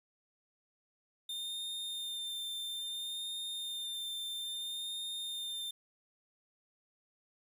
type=tone with vibrato; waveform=45% pulse; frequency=3616 Hz; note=A7; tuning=47 cents sharp; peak=-37 dBFS; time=1.29-5.71 s; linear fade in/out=5 ms; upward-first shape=sine; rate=0.6 Hz; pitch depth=19 cents each way; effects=11-bit